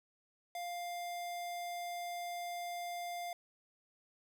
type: tone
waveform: square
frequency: 700 Hz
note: F5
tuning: 4 cents sharp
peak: -40 dBFS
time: 0.55-3.33 s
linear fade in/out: 2 ms
effects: none